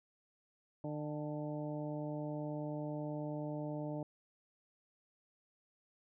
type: harmonic tone with a mistuned harmonic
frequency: 150 Hz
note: D3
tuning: 37 cents sharp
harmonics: 1 / 2 / 3 / 4 / 5 / 6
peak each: -42 / -42 / -50 / -44 / -54 / -52 dBFS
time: 0.84-4.03 s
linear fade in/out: 2 ms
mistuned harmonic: 6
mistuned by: -36 cents
effects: none